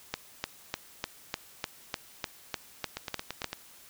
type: two click trains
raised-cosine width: 0.2 ms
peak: -17 / -13 dBFS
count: 6 / 12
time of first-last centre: 2.97-3.531 / 0.14-3.443 s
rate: 8.92 / 3.33 Hz
effects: white hiss -54 dBFS RMS until 3.89 s